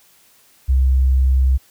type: tone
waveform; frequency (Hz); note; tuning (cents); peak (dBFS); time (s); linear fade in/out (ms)
sine; 65.41; C2; 0; -11; 0.68-1.58; 20
effects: white hiss -53 dBFS RMS until 1.7 s